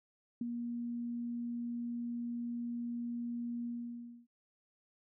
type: tone with ADSR envelope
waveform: sine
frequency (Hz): 237.7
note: A#3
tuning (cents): +34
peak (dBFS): -31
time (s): 0.41-4.27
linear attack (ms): 4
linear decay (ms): 17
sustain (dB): -5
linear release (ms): 610
effects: none